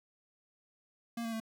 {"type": "tone with pitch steps", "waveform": "square", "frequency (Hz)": [233.1, 228, 223.1], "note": ["A#3", "A#3", "A3"], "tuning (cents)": [0, -38, 24], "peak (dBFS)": -36, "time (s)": [1.17, 1.401], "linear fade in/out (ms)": 5, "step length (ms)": 77, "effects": []}